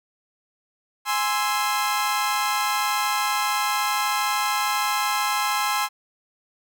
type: chord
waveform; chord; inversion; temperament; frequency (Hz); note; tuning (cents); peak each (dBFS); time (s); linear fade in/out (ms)
sawtooth; Ab augmented; none; equal; 830.6 / 1046.5 / 1318.5; Ab5 / C6 / E6; 0 / 0 / 0; -22 / -21 / -24; 1.05-5.89; 50
effects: none